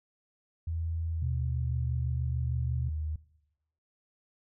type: tone with pitch glide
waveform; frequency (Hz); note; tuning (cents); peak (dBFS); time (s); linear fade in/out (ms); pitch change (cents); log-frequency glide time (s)
sine; 82.2 to 77.14; E2 to D#2; -4 to -14; -30; 0.67-3.16; 5; -110; 1.13-1.39
type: tone with vibrato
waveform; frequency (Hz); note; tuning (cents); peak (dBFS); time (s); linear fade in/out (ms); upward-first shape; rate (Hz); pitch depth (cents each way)
sine; 123.47; B2; 0; -31; 1.22-2.89; 5; sine; 1.3; 14
effects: noise-tail reverb RT60 0.9 s tail -20 dB re dry